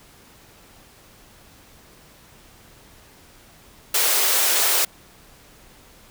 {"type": "high-pass noise", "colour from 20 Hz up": "white", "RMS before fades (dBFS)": -19, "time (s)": [3.94, 4.85], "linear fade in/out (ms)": 5, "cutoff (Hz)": 340, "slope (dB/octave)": 48, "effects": ["pink hiss -50 dBFS RMS until 6.1 s"]}